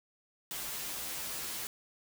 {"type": "noise with comb filter", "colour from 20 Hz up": "white", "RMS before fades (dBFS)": -39, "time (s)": [0.51, 1.67], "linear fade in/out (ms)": 0, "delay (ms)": 11, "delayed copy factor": -1, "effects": []}